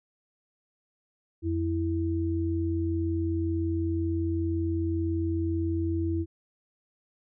sine tone pair together, 87.31 / 329.3 Hz, F2 / E4, 0 / -2 cents, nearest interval octave + major seventh, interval 2298 cents, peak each -28 dBFS, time 1.42-6.26 s, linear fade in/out 50 ms, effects none

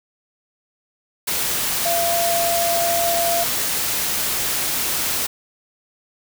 sine tone in noise, 683 Hz, F5, 39 cents flat, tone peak -19 dBFS, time 1.85-3.44 s, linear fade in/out 10 ms, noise white, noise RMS -22 dBFS, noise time 1.27-5.27 s, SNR 0 dB, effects none

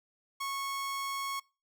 sawtooth tone, 1100 Hz, C#6, 14 cents flat, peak -30 dBFS, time 0.4-1.4 s, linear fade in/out 10 ms, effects noise-tail reverb RT60 0.3 s tail -24 dB re dry

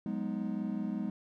triangle chord, G# minor seventh, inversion third, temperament equal with one note detuned, 182.45 / 207.7 / 246.9 / 311.1 Hz, F#3 / G#3 / B3 / D#4, -24 / 0 / 0 / 0 cents, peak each -38 / -33 / -37 / -39 dBFS, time 0.06-1.1 s, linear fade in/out 2 ms, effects none

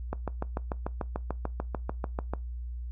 click train, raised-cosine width 1 ms, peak -17 dBFS, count 16, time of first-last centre 0.13-2.336 s, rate 6.8 Hz, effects noise-tail reverb RT60 0.2 s tail -21 dB re dry + added 60 Hz sine -34 dBFS peak until 2.91 s

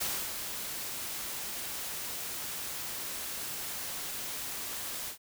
white noise with ADSR envelope, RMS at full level -32 dBFS, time 0-5.18 s, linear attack 14 ms, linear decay 290 ms, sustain -6 dB, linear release 100 ms, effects none

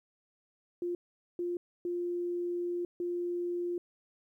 sine tone bursts at uneven times, 350.3 Hz, F4, 5 cents sharp, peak -31 dBFS, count 4, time 0.82-0.95 / 1.39-1.57 / 1.85-2.85 / 3-3.78 s, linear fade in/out 2 ms, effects 12-bit

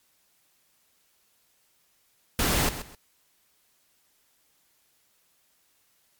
pink noise with echo, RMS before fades -24 dBFS, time 2.39-2.69 s, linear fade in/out 2 ms, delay 130 ms, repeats 2, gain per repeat -12 dB, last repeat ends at 2.95 s, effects white hiss -67 dBFS RMS until 6.19 s + MP3 96 kbps

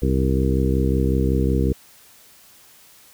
harmonic tone with a mistuned harmonic, 65.41 Hz, C2, in tune, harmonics 1 / 2 / 3 / 4 / 5 / 6 / 7, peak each -20 / -23 / -25 / -26 / -27 / -28 / -28 dBFS, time 0.02-1.73 s, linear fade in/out 5 ms, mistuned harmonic 7, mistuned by +26 cents, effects white hiss -50 dBFS RMS until 3.13 s

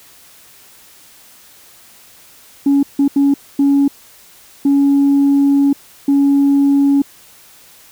sine tone bursts at uneven times, 280 Hz, C#4, 18 cents sharp, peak -7 dBFS, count 6, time 2.66-2.83 / 2.99-3.08 / 3.16-3.34 / 3.59-3.88 / 4.65-5.73 / 6.08-7.02 s, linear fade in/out 5 ms, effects tanh soft clip ceiling -6 dBFS + white hiss -44 dBFS RMS until 7.91 s

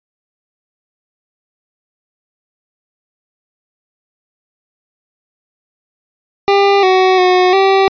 25% pulse tone with pitch steps, 398.8 / 373.8 / 365.4 / 387.6 Hz, G4 / F#4 / F#4 / G4, +30 / +18 / -22 / -20 cents, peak -4 dBFS, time 6.48-7.88 s, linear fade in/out 0 ms, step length 350 ms, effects resampled to 11025 Hz

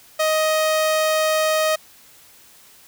sawtooth tone, 626 Hz, D#5, 10 cents sharp, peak -13 dBFS, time 0.19-1.76 s, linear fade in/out 10 ms, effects white hiss -49 dBFS RMS until 2.87 s

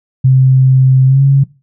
sine tone with pitch glide, 131.1 to 137.62 Hz, C3 to C#3, +4 to -12 cents, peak -4 dBFS, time 0.24-1.44 s, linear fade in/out 10 ms, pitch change +84 cents, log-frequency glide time 1.06-1.22 s, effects noise-tail reverb RT60 0.3 s tail -20 dB re dry

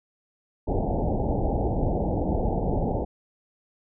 pink low-pass noise, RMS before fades -25 dBFS, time 0.67-3.05 s, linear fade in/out 10 ms, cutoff 860 Hz, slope 96 dB/octave, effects none

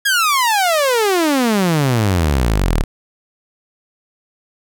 sawtooth exponential sweep, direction down, 1676 to 34.65 Hz, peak -9 dBFS, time 0.05-2.84 s, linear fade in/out 10 ms, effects none

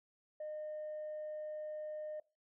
sine tone, 611 Hz, D#5, 32 cents flat, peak -39 dBFS, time 0.4-2.2 s, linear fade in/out 5 ms, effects noise-tail reverb RT60 0.3 s tail -22 dB re dry + tanh soft clip ceiling -38 dBFS

